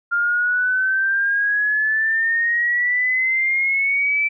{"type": "exponential sweep", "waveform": "sine", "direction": "up", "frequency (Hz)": [1396.9, 2330], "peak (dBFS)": -16, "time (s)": [0.11, 4.29], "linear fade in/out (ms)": 20, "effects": []}